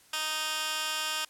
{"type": "tone with high-pass filter", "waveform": "15% pulse", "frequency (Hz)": 310.6, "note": "D#4", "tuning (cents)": -3, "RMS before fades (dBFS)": -32, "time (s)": [0.13, 1.25], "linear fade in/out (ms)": 5, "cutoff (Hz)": 2000, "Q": 1, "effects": ["white hiss -59 dBFS RMS until 1.29 s", "low-pass 12000 Hz 12 dB/octave"]}